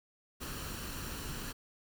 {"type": "noise with comb filter", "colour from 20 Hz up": "pink", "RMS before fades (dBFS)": -41, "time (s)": [0.4, 1.53], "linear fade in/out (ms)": 20, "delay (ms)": 0.7, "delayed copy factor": 0.5, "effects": []}